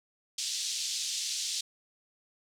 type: band-pass noise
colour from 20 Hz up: pink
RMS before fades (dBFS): -34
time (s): 0.38-1.61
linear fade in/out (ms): 5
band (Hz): 3600 to 7700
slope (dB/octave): 24
effects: none